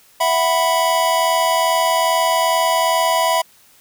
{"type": "chord", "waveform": "square", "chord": "E suspended second", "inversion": "none", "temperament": "just", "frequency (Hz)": [659.3, 741.7, 988.9], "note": ["E5", "F#5", "B5"], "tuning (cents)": [0, 4, 2], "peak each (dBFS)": [-19, -23, -18], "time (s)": [0.2, 3.42], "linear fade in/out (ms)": 10, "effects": ["white hiss -51 dBFS RMS until 3.8 s"]}